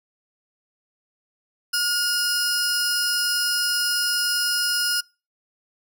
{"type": "tone pair together", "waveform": "sawtooth", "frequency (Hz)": [1431, 5103], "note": ["F6", "D#8"], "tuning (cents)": [42, 43], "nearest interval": "octave + minor seventh", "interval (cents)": 2201, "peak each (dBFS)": -20, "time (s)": [1.73, 5.01], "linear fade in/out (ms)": 10, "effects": ["noise-tail reverb RT60 0.3 s tail -25 dB re dry"]}